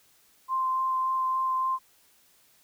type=tone with vibrato; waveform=sine; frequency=1044 Hz; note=C6; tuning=4 cents flat; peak=-24 dBFS; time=0.48-1.79 s; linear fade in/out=50 ms; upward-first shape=sine; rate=3.5 Hz; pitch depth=8 cents each way; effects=white hiss -62 dBFS RMS until 2.63 s